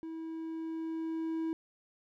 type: tone with level ramp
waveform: triangle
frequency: 324 Hz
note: E4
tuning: 30 cents flat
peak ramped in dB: -37 to -29 dBFS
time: 0.03-1.53 s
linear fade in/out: 0 ms
effects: none